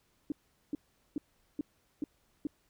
sine tone bursts, 293.7 Hz, D4, in tune, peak -30 dBFS, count 6, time 0.3-2.47 s, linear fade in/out 2 ms, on 20 ms, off 410 ms, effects pink hiss -72 dBFS RMS until 2.69 s

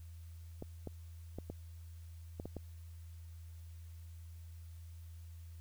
clicks, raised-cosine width 2 ms, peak -29 dBFS, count 7, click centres 0.624 / 0.873 / 1.386 / 1.5 / 2.399 / 2.456 / 2.567 s, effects added 83 Hz sine -48 dBFS peak until 5.6 s + white hiss -68 dBFS RMS until 5.6 s

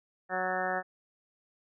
harmonic tone with a mistuned harmonic, 185 Hz, F#3, in tune, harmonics 1 / 2 / 3 / 4 / 5 / 6 / 7 / 8 / 9 / 10, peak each -43 / -40 / -36 / -33 / -42 / -43 / -40 / -39 / -39 / -38 dBFS, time 0.29-0.83 s, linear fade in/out 50 ms, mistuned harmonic 10, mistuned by -49 cents, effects none

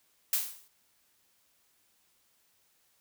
blue noise with exponential decay, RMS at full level -25 dBFS, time 0.33-0.68 s, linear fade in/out 2 ms, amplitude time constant 76 ms, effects white hiss -70 dBFS RMS until 3 s

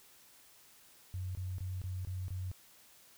sine tone bursts, 92.5 Hz, F#2, in tune, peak -36 dBFS, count 6, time 1.14-2.515 s, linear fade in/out 0 ms, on 210 ms, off 23 ms, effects white hiss -61 dBFS RMS until 3.17 s

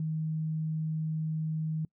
sine tone, 157.5 Hz, D#3, 21 cents sharp, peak -29 dBFS, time 0-1.85 s, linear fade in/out 2 ms, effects noise-tail reverb RT60 0.1 s tail -25 dB re dry

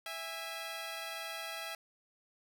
10% pulse tone pair together, 659.3 / 818.7 Hz, E5 / G#5, 0 / -25 cents, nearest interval major third, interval 375 cents, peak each -33 / -36 dBFS, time 0.06-1.75 s, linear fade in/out 2 ms, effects none

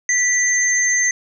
sine tone pair together, 1965 / 6293 Hz, B6 / G8, -9 / +6 cents, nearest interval octave + minor sixth, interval 2015 cents, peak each -17 dBFS, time 0.09-1.11 s, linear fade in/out 2 ms, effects none

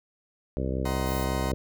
harmonic tone, 65.41 Hz, C2, in tune, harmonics 1 / 2 / 3 / 4 / 5 / 6 / 7 / 8 / 9, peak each -30 / -33 / -35 / -36 / -37 / -38 / -38 / -39 / -40 dBFS, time 0.57-1.54 s, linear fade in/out 0 ms
35% pulse chord, C half-diminished seventh, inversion first, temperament just, 627.9 / 753.5 / 941.9 / 1046.5 Hz, Eb5 / Gb5 / Bb5 / C6, +16 / +31 / +18 / 0 cents, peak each -36 dBFS, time 0.85-1.52 s, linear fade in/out 5 ms
violet noise, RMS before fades -41 dBFS, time 1.06-1.25 s, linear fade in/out 10 ms
effects none

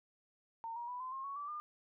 sine tone with pitch steps, 912 / 949.1 / 987.7 / 1027.8 / 1069.6 / 1113.1 / 1158.4 / 1205.5 Hz, A#5 / A#5 / B5 / C6 / C6 / C#6 / D6 / D6, -38 / +31 / 0 / -31 / +38 / +7 / -24 / +45 cents, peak -40 dBFS, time 0.64-1.6 s, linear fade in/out 0 ms, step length 120 ms, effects none

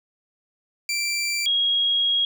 20% pulse / sine tone pair in turn, 2349 / 3289 Hz, D7 / G#7, 0 / -18 cents, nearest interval tritone, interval 582 cents, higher second, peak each -18 dBFS, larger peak neither, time 0.89-1.46 / 1.46-2.25 s, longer second, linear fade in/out 2 ms, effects none

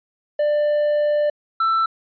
triangle tone pair in turn, 593 / 1331.2 Hz, D5 / E6, +17 / +17 cents, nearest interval octave + major second, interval 1400 cents, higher second, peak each -14 dBFS, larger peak neither, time 0.39-1.3 / 1.6-1.86 s, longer first, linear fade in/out 5 ms, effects resampled to 11025 Hz

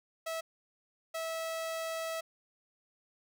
sawtooth tone bursts at uneven times, 651 Hz, E5, 22 cents flat, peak -31 dBFS, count 2, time 0.26-0.41 / 1.14-2.21 s, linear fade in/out 10 ms, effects none

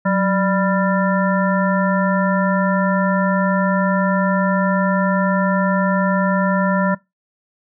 harmonic tone with a mistuned harmonic, 197.2 Hz, G3, 11 cents sharp, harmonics 1 / 3 / 5 / 7 / 9, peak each -16 / -21 / -23 / -24 / -26 dBFS, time 0.05-6.95 s, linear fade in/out 10 ms, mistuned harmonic 1, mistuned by -100 cents, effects noise-tail reverb RT60 0.2 s tail -22 dB re dry

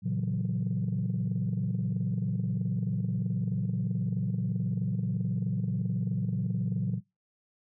sine chord, F# dominant seventh, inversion first, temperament just, 115.62 / 138.75 / 166.5 / 185 Hz, A#2 / C#3 / E3 / F#3, -14 / +2 / +18 / 0 cents, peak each -31 / -33 / -34 / -30 dBFS, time 0.02-7.01 s, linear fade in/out 50 ms, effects noise-tail reverb RT60 0.2 s tail -21 dB re dry + tanh soft clip ceiling -21 dBFS

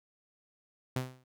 sawtooth tone with exponential decay, 128.3 Hz, C3, 34 cents flat, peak -25 dBFS, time 0.96-1.24 s, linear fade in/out 5 ms, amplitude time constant 60 ms, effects none

